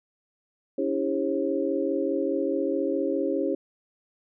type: tone cluster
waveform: sine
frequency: 280.9 / 325.7 / 400.3 / 539 Hz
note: C#4 / E4 / G4 / C#5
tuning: +23 / -21 / +36 / -49 cents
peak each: -29 dBFS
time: 0.78-3.55 s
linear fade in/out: 5 ms
effects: none